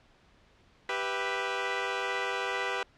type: chord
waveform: 10% pulse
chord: E minor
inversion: first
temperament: equal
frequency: 392 / 493.9 / 659.3 Hz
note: G4 / B4 / E5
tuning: 0 / 0 / 0 cents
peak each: -25 / -24 / -30 dBFS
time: 0.89-2.83 s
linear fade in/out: 2 ms
effects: pink hiss -62 dBFS RMS until 2.97 s + low-pass 4000 Hz 12 dB/octave

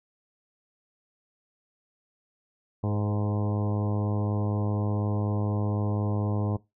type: harmonic tone with a mistuned harmonic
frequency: 104.1 Hz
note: G#2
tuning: 5 cents sharp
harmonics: 1 / 2 / 3 / 4 / 5 / 6 / 7 / 8 / 9 / 10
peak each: -26 / -32 / -36 / -38 / -40 / -42 / -43 / -44 / -45 / -46 dBFS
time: 2.83-6.57 s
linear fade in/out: 10 ms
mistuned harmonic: 5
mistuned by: -18 cents
effects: noise-tail reverb RT60 0.2 s tail -19 dB re dry

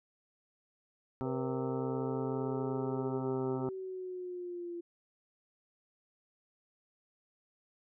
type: harmonic tone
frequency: 130.81 Hz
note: C3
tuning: in tune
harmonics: 1 / 2 / 3 / 4 / 5 / 6 / 7 / 8 / 9 / 10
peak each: -39 / -37 / -39 / -46 / -49 / -47 / -47 / -59 / -53 / -50 dBFS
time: 1.21-3.69 s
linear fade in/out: 0 ms
type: exponential sweep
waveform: sine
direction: down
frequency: 483.7 to 342.4 Hz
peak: -38 dBFS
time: 1.25-4.81 s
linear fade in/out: 10 ms
effects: none

